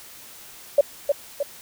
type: tone with echo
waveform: sine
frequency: 571 Hz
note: D5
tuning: 49 cents flat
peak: -10 dBFS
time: 0.78-0.81 s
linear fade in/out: 5 ms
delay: 310 ms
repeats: 2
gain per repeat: -5 dB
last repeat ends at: 1.43 s
effects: white hiss -44 dBFS RMS until 1.61 s